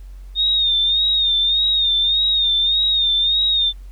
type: tone with vibrato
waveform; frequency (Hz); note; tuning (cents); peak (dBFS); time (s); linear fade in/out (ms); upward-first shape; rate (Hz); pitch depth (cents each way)
sine; 3678; A#7; -24; -14; 0.35-3.73; 50; sine; 1.7; 64
effects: added 46 Hz sine -33 dBFS peak until 3.91 s + pink hiss -57 dBFS RMS until 3.91 s